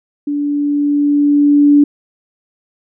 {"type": "tone with level ramp", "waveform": "sine", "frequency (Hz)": 289.7, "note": "D4", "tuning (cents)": -24, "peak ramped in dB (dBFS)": [-15, -4], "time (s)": [0.27, 1.84], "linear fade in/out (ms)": 5, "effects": []}